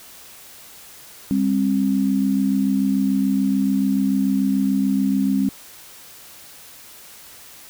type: tone pair together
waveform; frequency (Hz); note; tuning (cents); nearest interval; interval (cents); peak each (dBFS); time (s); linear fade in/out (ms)
sine; 199.8 / 266.7; G3 / C4; +33 / +33; perfect fourth; 500; -19; 1.31-5.49; 0
effects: white hiss -43 dBFS RMS until 7.69 s

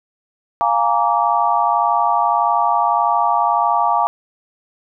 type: chord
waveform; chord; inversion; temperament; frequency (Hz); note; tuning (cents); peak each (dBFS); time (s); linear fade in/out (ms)
sine; Bb dominant seventh; second; equal with one note detuned; 698.5 / 830.6 / 932.3 / 1156.5; F5 / Ab5 / Bb5 / D6; 0 / 0 / 0 / -27; -19 / -19 / -18 / -19; 0.61-4.07; 0
effects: none

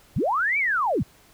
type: linear two-way sweep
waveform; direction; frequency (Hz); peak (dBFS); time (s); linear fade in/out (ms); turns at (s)
sine; up then down; 70.2 to 2349 to 70.2; -20; 0.16-1.03; 5; 0.58
effects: pink hiss -55 dBFS RMS until 1.33 s

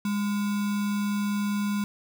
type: tone with sample-and-hold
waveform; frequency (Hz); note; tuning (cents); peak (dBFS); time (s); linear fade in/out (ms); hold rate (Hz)
sine; 204.6; G#3; -26; -24; 0.05-1.84; 2; 1225
effects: none

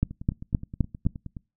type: two click trains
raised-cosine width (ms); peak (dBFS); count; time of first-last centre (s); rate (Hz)
5; -24 / -9; 13 / 5; 0.11-1.368 / 0.03-1.066; 9.54 / 3.86
effects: noise-tail reverb RT60 0.3 s tail -25 dB re dry

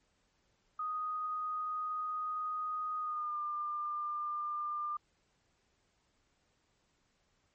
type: tone with pitch glide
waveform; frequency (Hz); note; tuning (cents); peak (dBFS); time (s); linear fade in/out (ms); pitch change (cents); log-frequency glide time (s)
sine; 1244.5 to 1197.3; D#6 to D6; 0 to +33; -34; 0.79-4.97; 5; -67; 2.99-3.38
effects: pink hiss -75 dBFS RMS until 7.54 s + MP3 32 kbps

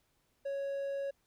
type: tone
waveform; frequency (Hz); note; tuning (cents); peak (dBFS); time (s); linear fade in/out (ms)
triangle; 554.4; C#5; 0; -32; 0.45-1.11; 10
effects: pink hiss -75 dBFS RMS until 1.26 s

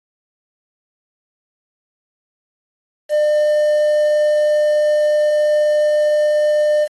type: tone with quantisation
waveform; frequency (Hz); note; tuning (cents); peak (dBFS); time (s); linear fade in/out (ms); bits
triangle; 601; D5; +40; -10; 3.09-6.88; 50; 6
effects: AAC 32 kbps

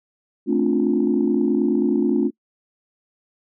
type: chord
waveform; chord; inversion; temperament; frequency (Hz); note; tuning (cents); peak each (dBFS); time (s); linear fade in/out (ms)
sine; D minor seventh; second; just; 220.2 / 264.3 / 293.7 / 352.4; A3 / C4 / D4 / F4; +2 / +18 / 0 / +16; -21; 0.46-2.31; 50
effects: noise-tail reverb RT60 0.1 s tail -24 dB re dry + tanh soft clip ceiling -8 dBFS

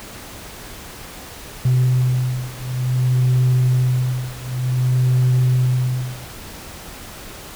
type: beating tone pair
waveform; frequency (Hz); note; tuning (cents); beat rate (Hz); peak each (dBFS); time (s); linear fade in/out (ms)
sine; 126.5 / 127.05; B2 / B2; +42 / +49; 0.55; -16 / -17; 1.65-6.25; 5
effects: tanh soft clip ceiling -10 dBFS + pink hiss -36 dBFS RMS until 7.55 s

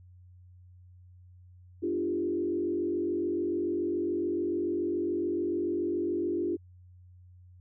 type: tone with frequency modulation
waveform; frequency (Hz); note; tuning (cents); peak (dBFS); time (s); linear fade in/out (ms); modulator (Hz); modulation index
sine; 345; F4; -21; -27; 1.82-6.57; 20; 47; 1.1
effects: added 90 Hz sine -51 dBFS peak until 7.6 s

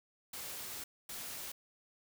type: noise bursts at uneven times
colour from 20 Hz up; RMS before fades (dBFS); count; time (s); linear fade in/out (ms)
white; -44; 2; 0.33-0.84 / 1.09-1.52; 5
effects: none

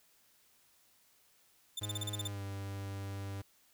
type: tone bursts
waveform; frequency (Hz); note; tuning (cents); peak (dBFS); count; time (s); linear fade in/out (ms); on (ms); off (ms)
sawtooth; 3570; A7; +24; -33; 9; 1.77-2.276; 5; 26; 34
type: tone with pitch glide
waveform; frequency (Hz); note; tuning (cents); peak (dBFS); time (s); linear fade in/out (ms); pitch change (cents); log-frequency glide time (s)
45% pulse; 104.2 to 98.69; G#2 to G2; +6 to +12; -39; 1.81-3.42; 10; -94; 2.17-2.42
effects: white hiss -68 dBFS RMS until 3.73 s

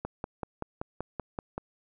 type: click train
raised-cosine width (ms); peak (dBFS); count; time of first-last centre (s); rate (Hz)
1; -19; 9; 0.05-1.58; 5.23
effects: none

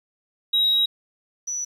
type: tone pair in turn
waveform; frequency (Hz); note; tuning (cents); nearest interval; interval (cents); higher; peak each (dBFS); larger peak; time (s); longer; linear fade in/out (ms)
sine; 3824 / 5922; A#7 / F#8; +43 / +1; minor sixth; 758; second; -15 / -25; first; 0.53-0.86 / 1.47-1.65; first; 10
effects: tanh soft clip ceiling -14 dBFS + 9-bit

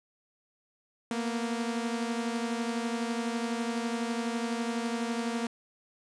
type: beating tone pair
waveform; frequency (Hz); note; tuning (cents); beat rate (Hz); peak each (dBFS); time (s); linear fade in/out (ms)
sawtooth; 230.8 / 242.8; A#3 / B3; -17 / -29; 12; -27 / -32; 1.11-5.47; 2
effects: resampled to 22050 Hz

